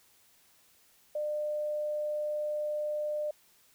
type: tone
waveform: sine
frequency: 600 Hz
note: D5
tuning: 37 cents sharp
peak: -30 dBFS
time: 1.15-3.31 s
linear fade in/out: 5 ms
effects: white hiss -64 dBFS RMS until 3.74 s